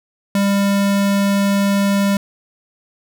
square tone, 199.3 Hz, G3, 29 cents sharp, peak -14 dBFS, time 0.35-2.17 s, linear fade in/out 2 ms, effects none

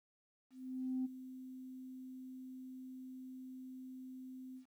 sine tone with ADSR envelope, 258 Hz, C4, 24 cents flat, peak -33 dBFS, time 0.5-4.66 s, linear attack 550 ms, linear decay 20 ms, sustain -14 dB, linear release 98 ms, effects tanh soft clip ceiling -30 dBFS + 12-bit

